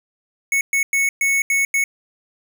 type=tone bursts at uneven times; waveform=square; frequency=2208 Hz; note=C#7; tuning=7 cents flat; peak=-16 dBFS; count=6; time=0.52-0.61 / 0.73-0.83 / 0.93-1.09 / 1.21-1.42 / 1.5-1.65 / 1.74-1.84 s; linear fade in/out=2 ms; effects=none